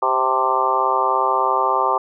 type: harmonic tone with a mistuned harmonic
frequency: 130.81 Hz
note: C3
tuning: in tune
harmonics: 3 / 4 / 5 / 6 / 7 / 8 / 9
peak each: -26 / -26 / -27 / -24 / -21 / -22 / -21 dBFS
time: 0.02-1.98 s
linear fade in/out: 5 ms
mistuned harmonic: 7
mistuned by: -32 cents
effects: none